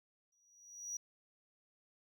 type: tone with exponential growth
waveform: triangle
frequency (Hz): 5800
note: F#8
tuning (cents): -35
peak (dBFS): -36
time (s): 0.32-0.97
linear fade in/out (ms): 5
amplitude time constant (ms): 140
effects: none